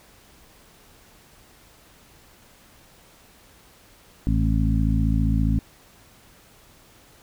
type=harmonic tone with a mistuned harmonic; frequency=55 Hz; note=A1; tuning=in tune; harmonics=1 / 2 / 3 / 4 / 5; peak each=-21 / -24 / -26 / -27 / -28 dBFS; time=4.27-5.59 s; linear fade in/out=0 ms; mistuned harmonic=5; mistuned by=-22 cents; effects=pink hiss -53 dBFS RMS until 7.22 s